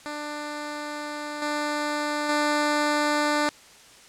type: tone with level steps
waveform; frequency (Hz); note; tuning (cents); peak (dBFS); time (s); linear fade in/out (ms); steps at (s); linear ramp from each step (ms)
10% pulse; 296.8; D4; +18; -23 / -17 / -13; 0.06-3.49; 0; 1.42 / 2.29; 2
effects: white hiss -50 dBFS RMS until 4.08 s + low-pass 8000 Hz 12 dB/octave